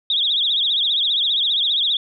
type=tone with vibrato; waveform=sine; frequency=3520 Hz; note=A7; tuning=in tune; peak=-16 dBFS; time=0.1-1.97 s; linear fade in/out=2 ms; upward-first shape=triangle; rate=15 Hz; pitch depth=180 cents each way; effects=none